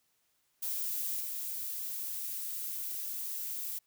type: noise with level steps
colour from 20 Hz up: violet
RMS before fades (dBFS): -35 / -38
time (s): 0.62-3.79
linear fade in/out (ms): 10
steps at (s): 1.2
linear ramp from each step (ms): 10
effects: white hiss -75 dBFS RMS until 3.86 s